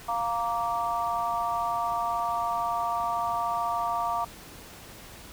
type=chord; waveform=sine; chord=Bb major; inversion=second; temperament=just; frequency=699.2 / 932.3 / 1165.4 Hz; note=F5 / Bb5 / D6; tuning=+2 / 0 / -14 cents; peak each=-30 / -30 / -30 dBFS; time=0.08-4.25 s; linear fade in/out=10 ms; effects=pink hiss -46 dBFS RMS until 5.32 s